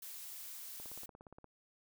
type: noise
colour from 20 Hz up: blue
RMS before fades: -48 dBFS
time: 0.02-1.06 s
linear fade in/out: 5 ms
type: click train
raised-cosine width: 1 ms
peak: -39 dBFS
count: 12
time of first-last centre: 0.8-1.443 s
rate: 17.1 Hz
effects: none